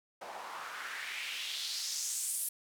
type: noise with band-pass filter sweep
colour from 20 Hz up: white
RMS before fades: -39 dBFS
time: 0.21-2.49 s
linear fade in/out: 5 ms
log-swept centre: 700 to 11000 Hz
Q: 2.6
effects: none